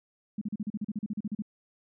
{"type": "tone bursts", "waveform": "sine", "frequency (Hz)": 209.9, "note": "G#3", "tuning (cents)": 19, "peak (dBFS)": -29, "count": 15, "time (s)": [0.38, 1.422], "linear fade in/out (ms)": 5, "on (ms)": 34, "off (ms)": 38, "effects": []}